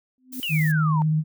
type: tone with exponential growth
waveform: sine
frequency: 256 Hz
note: C4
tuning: 38 cents flat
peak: -27 dBFS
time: 0.18-0.4 s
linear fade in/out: 1 ms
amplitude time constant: 46 ms
type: noise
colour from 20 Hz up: violet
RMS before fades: -37 dBFS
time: 0.32-0.72 s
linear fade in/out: 10 ms
type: exponential sweep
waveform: sine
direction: down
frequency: 3021 to 883 Hz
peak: -25 dBFS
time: 0.43-1.02 s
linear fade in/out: 0 ms
type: tone with vibrato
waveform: sine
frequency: 155.56 Hz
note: D#3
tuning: in tune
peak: -18 dBFS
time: 0.49-1.24 s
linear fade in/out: 50 ms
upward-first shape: sine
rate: 16 Hz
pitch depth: 19 cents each way
effects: none